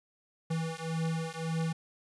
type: beating tone pair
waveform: square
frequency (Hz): 161.9 / 163.7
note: E3 / E3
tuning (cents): -31 / -12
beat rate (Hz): 1.8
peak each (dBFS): -35 / -35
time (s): 0.5-1.73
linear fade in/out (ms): 10
effects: resampled to 24000 Hz + 11-bit